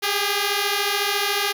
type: beating tone pair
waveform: 5% pulse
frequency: 398.8 / 412.8 Hz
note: G4 / G#4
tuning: +30 / -10 cents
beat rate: 14 Hz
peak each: -12 / -12 dBFS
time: 0.02-1.53 s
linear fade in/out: 20 ms
effects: none